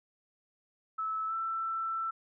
sine tone with pitch glide, 1304 to 1332.9 Hz, E6 to E6, -19 to +19 cents, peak -31 dBFS, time 0.98-2.11 s, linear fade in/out 10 ms, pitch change +38 cents, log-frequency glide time 1.27-1.34 s, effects none

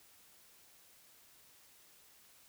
silence, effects white hiss -63 dBFS RMS until 2.48 s

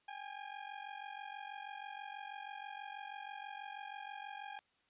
sawtooth ring-modulated tone, 813 Hz, G#5, 37 cents flat, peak -38 dBFS, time 0.08-4.59 s, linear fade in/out 0 ms, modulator 23.1 Hz, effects white hiss -75 dBFS RMS until 4.89 s + resampled to 8000 Hz

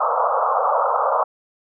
white band-pass noise, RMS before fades -19 dBFS, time 0-1.24 s, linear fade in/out 10 ms, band 480 to 1300 Hz, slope 96 dB/octave, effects none

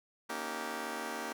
10% pulse chord, Eb dominant seventh, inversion second, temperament just, 233.3 / 280 / 311.1 / 388.9 Hz, Bb3 / Db4 / Eb4 / G4, +2 / +18 / 0 / -14 cents, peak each -34 / -36 / -36 / -34 dBFS, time 0.29-1.33 s, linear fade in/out 10 ms, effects none

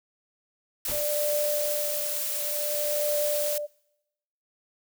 blue noise, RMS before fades -30 dBFS, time 0.85-3.58 s, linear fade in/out 2 ms
pink noise with exponential decay, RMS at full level -33 dBFS, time 0.88-1.14 s, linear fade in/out 2 ms, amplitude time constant 55 ms
sine tone with tremolo, 591 Hz, D5, 11 cents sharp, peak -24 dBFS, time 0.91-3.67 s, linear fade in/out 20 ms, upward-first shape triangle, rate 0.55 Hz, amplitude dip 95%
effects noise-tail reverb RT60 0.9 s tail -26 dB re dry

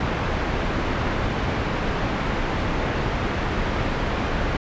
pink low-pass noise, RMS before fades -24 dBFS, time 0-4.57 s, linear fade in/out 5 ms, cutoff 2200 Hz, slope 12 dB/octave, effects resampled to 16000 Hz

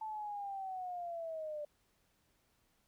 sine linear sweep, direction down, 880 to 587.3 Hz, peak -39 dBFS, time 0.01-1.65 s, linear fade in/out 5 ms, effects pink hiss -75 dBFS RMS until 2.87 s

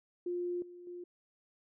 sine tone with level steps, 353 Hz, F4, 19 cents sharp, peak -33 / -48 / -42 dBFS, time 0.26-1.04 s, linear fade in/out 5 ms, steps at 0.62 / 0.87 s, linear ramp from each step 2 ms, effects none

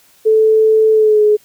sine tone with pitch glide, 437.8 to 421.9 Hz, A4 to G#4, -9 to +27 cents, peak -7 dBFS, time 0.25-1.37 s, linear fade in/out 20 ms, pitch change -64 cents, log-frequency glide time 0.92-1.23 s, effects white hiss -50 dBFS RMS until 1.44 s

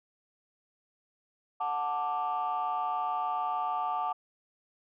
sine chord, D major, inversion first, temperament just, 734.2 / 881 / 1174.7 Hz, F#5 / A5 / D6, -14 / +2 / 0 cents, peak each -32 dBFS, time 1.6-4.13 s, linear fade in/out 10 ms, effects tanh soft clip ceiling -23 dBFS

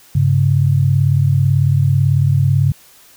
sine tone pair together, 100.2 / 138.3 Hz, G2 / C#3, +38 / -4 cents, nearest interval tritone, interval 558 cents, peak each -14 / -12 dBFS, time 0.15-2.72 s, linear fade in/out 5 ms, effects white hiss -46 dBFS RMS until 3.16 s

